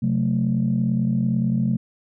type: chord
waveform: sine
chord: F# diminished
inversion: second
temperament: equal with one note detuned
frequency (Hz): 130.81 / 182.13 / 220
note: C3 / F#3 / A3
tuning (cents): 0 / -27 / 0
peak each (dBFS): -22 / -23 / -21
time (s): 0.02-1.77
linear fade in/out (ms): 10
effects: tanh soft clip ceiling -11 dBFS